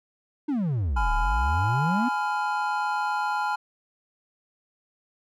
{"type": "exponential two-way sweep", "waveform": "triangle", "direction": "down then up", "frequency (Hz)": [313.8, 34.38, 260.8], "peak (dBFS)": -21, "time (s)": [0.48, 2.09], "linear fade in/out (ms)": 10, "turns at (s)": 1.13}
{"type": "chord", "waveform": "triangle", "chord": "F diminished", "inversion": "first", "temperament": "just", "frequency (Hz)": [838.1, 1005.8, 1396.9], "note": ["Ab5", "Cb6", "F6"], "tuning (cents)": [16, 31, 0], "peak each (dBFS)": [-25, -28, -28], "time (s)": [0.96, 3.56], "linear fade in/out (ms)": 10}
{"effects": []}